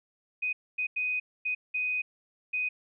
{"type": "tone bursts at uneven times", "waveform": "sine", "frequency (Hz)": 2498, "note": "D#7", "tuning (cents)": 6, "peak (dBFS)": -27, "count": 6, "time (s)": [[0.42, 0.53], [0.78, 0.87], [0.96, 1.2], [1.45, 1.55], [1.74, 2.02], [2.53, 2.69]], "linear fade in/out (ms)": 10, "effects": []}